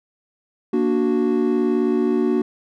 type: chord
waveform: triangle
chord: Bb augmented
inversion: none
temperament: equal with one note detuned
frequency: 235 / 293.7 / 370 Hz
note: Bb3 / D4 / F#4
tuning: +14 / 0 / 0 cents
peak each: -19 / -20 / -18 dBFS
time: 0.73-2.42 s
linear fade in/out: 5 ms
effects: none